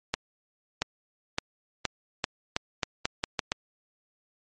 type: accelerating click train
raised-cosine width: 0.2 ms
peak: -8 dBFS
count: 11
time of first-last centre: 0.14-3.519 s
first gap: 680 ms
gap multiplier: 0.83
effects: MP3 48 kbps